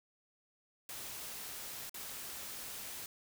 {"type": "noise with dropouts", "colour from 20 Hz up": "white", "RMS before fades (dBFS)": -45, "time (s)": [0.89, 3.06], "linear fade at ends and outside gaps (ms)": 1, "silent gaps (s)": [1.895, 1.943], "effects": []}